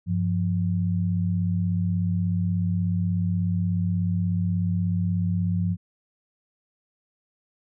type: tone pair together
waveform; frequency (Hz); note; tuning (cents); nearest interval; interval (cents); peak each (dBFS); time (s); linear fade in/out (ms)
sine; 98.08 / 174.61; G2 / F3; +1 / 0; minor seventh; 999; -24; 0.06-5.77; 50
effects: none